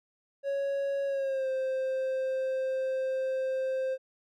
triangle tone with pitch glide, 555 to 524.8 Hz, C#5 to C5, +2 to +5 cents, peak -26 dBFS, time 0.43-3.98 s, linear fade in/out 50 ms, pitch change -97 cents, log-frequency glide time 1.06-1.49 s, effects none

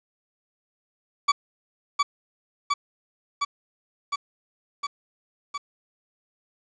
40% pulse tone with echo, 1144 Hz, D6, 46 cents flat, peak -15 dBFS, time 1.28-1.32 s, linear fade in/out 10 ms, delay 710 ms, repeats 6, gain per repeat -2 dB, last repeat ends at 5.58 s, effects resampled to 16000 Hz + 8-bit

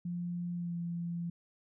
sine tone with pitch glide, 174.61 to 171.12 Hz, F3 to F3, 0 to -35 cents, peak -34 dBFS, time 0.05-1.3 s, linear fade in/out 5 ms, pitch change -35 cents, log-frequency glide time 0.54-0.76 s, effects none

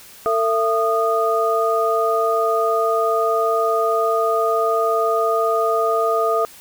sine tone cluster, 450.4 / 671 / 1231 Hz, A4 / E5 / D#6, +40 / +31 / -19 cents, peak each -20 dBFS, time 0.26-6.45 s, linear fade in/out 0 ms, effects white hiss -43 dBFS RMS until 6.6 s

